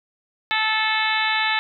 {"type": "harmonic tone with a mistuned harmonic", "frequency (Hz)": 436.5, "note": "A4", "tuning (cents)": -14, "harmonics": [2, 3, 4, 5, 6, 7, 8, 9], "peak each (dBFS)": [-25, -29, -24, -26, -28, -32, -28, -30], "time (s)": [0.51, 1.59], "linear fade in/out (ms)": 0, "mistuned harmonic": 8, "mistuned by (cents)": 31, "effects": []}